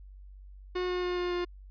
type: tone with pitch steps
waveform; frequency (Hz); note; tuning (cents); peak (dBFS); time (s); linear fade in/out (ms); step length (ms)
45% pulse; 362.6 / 360.3 / 358 / 355.8 / 353.5; F#4 / F#4 / F4 / F4 / F4; -35 / -46 / +43 / +32 / +21; -29; 0.75-1.45; 10; 140
effects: added 48 Hz sine -46 dBFS peak until 1.7 s + resampled to 11025 Hz